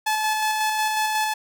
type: tone with tremolo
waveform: sawtooth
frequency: 863 Hz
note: A5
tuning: 34 cents flat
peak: -16 dBFS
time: 0.06-1.34 s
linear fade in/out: 10 ms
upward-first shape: square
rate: 5.5 Hz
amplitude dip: 25%
effects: none